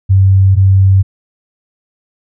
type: tone pair in turn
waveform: sine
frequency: 96.2 / 96.2 Hz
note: G2 / G2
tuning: -32 / -32 cents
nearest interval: unison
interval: 0 cents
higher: neither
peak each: -4 dBFS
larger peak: neither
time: 0.09-0.56 / 0.56-1.03 s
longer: neither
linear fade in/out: 20 ms
effects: none